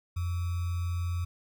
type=tone with sample-and-hold; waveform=sine; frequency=87.31 Hz; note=F2; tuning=in tune; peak=-28 dBFS; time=0.16-1.25 s; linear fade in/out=10 ms; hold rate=1225 Hz; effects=none